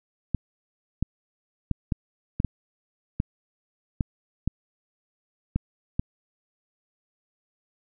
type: clicks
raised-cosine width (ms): 5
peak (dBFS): -11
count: 11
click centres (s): 0.347 / 1.026 / 1.713 / 1.922 / 2.401 / 2.447 / 3.201 / 4.008 / 4.476 / 5.56 / 5.995
effects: none